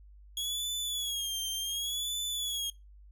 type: tone with vibrato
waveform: sawtooth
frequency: 3322 Hz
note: G#7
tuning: in tune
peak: -29 dBFS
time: 0.37-2.7 s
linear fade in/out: 2 ms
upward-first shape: sine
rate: 0.68 Hz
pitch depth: 90 cents each way
effects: noise-tail reverb RT60 0.2 s tail -21 dB re dry + added 50 Hz sine -51 dBFS peak until 3.11 s